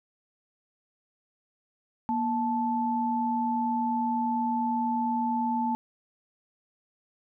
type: tone pair together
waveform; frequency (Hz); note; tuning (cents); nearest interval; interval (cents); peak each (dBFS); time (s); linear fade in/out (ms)
sine; 237.5 / 875.7; A#3 / A5; +33 / -8; octave + major seventh; 2259; -28 / -27; 2.09-5.75; 0
effects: none